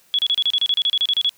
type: tone bursts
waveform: sine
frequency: 3369 Hz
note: G#7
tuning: 24 cents sharp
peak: -15 dBFS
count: 15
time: 0.14-1.293 s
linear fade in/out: 0 ms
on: 47 ms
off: 32 ms
effects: white hiss -56 dBFS RMS until 1.37 s